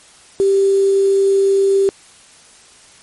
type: tone with quantisation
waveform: sine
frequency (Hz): 392.2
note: G4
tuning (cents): +1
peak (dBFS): -10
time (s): 0.4-1.89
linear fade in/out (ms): 0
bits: 5
effects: white hiss -45 dBFS RMS until 3.02 s + MP3 48 kbps